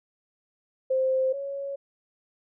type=tone pair in turn; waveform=sine; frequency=523.3 / 555.7 Hz; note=C5 / C#5; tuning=0 / +4 cents; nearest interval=minor second; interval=104 cents; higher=second; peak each=-21 / -30 dBFS; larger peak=first; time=0.9-1.33 / 1.33-1.76 s; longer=neither; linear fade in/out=10 ms; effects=none